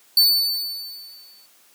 45% pulse tone with exponential decay, 4503 Hz, C#8, 26 cents sharp, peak -10 dBFS, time 0.17-1.46 s, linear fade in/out 2 ms, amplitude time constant 280 ms, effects white hiss -55 dBFS RMS until 1.74 s + high-pass 200 Hz 12 dB/octave

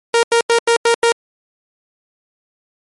sawtooth tone bursts, 466.2 Hz, A#4, in tune, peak -6 dBFS, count 6, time 0.14-1.121 s, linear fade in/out 2 ms, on 91 ms, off 87 ms, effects MP3 48 kbps

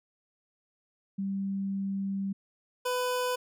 sine / 25% pulse tone pair in turn, 195.7 / 499.3 Hz, G3 / B4, -3 / +19 cents, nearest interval octave + major third, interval 1622 cents, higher second, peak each -29 / -24 dBFS, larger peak second, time 1.18-2.33 / 2.85-3.36 s, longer first, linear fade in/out 10 ms, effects none

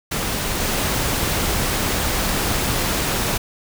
pink noise with level steps, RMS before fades -23 / -21 dBFS, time 0.11-3.38 s, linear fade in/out 10 ms, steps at 0.6 s, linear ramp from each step 5 ms, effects none

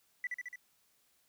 triangle tone with echo, 1975.5 Hz, B6, in tune, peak -29 dBFS, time 0.24-0.27 s, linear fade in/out 2 ms, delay 72 ms, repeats 4, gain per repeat -3 dB, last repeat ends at 0.558 s, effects tanh soft clip ceiling -31 dBFS + white hiss -72 dBFS RMS until 1.28 s

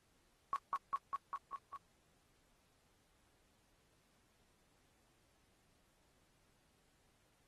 sine tone with echo, 1108.7 Hz, C#6, in tune, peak -31 dBFS, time 0.53-0.56 s, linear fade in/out 0 ms, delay 200 ms, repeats 6, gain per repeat -2 dB, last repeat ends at 1.76 s, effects pink hiss -75 dBFS RMS until 7.47 s + AAC 32 kbps

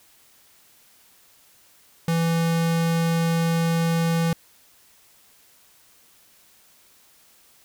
square tone, 166.1 Hz, E3, 13 cents sharp, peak -20 dBFS, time 2.08-4.33 s, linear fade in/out 2 ms, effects white hiss -56 dBFS RMS until 7.64 s

